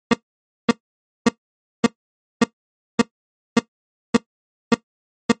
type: tone bursts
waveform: 30% pulse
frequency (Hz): 232.8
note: A#3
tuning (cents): -2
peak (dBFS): -6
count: 10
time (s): 0.11-5.32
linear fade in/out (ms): 5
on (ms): 26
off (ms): 550
effects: noise-tail reverb RT60 0.1 s tail -17 dB re dry + MP3 32 kbps